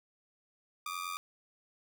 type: ring-modulated tone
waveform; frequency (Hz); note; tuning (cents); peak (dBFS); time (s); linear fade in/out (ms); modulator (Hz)
sawtooth; 1198; D6; +34; -30; 0.86-1.17; 0; 44.5
effects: none